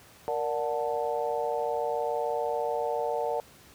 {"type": "harmonic tone with a mistuned harmonic", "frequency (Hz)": 146.83, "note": "D3", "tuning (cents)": 0, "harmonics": [3, 4, 5, 6], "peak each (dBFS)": [-31, -32, -33, -34], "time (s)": [0.28, 3.4], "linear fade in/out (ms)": 0, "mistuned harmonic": 3, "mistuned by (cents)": 100, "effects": ["pink hiss -54 dBFS RMS until 3.74 s", "high-pass 60 Hz 12 dB/octave"]}